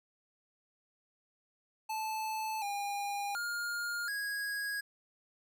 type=tone with pitch steps; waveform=square; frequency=873 / 809 / 1415 / 1652 Hz; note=A5 / G#5 / F6 / G#6; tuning=-14 / -46 / +22 / -10 cents; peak=-35 dBFS; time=1.89-4.81 s; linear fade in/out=10 ms; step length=730 ms; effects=none